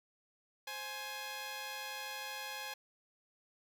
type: tone pair together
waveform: 10% pulse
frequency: 527 / 836.6 Hz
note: C5 / G#5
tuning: +12 / +12 cents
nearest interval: minor sixth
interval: 800 cents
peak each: -39 / -34 dBFS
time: 0.67-2.74 s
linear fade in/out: 5 ms
effects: none